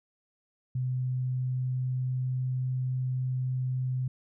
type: tone with pitch glide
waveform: sine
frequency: 127.5 to 128.31 Hz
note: C3 to C3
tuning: -44 to -33 cents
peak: -27 dBFS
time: 0.75-4.08 s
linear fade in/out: 5 ms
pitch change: +11 cents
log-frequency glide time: 1.1-2.61 s
effects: none